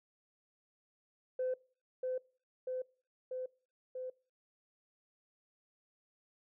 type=tone with echo; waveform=sine; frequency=511 Hz; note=C5; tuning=41 cents flat; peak=-31 dBFS; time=1.39-1.54 s; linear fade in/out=5 ms; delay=640 ms; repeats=4; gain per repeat=-2 dB; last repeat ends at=4.1 s; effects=noise-tail reverb RT60 0.4 s tail -23 dB re dry + tanh soft clip ceiling -29 dBFS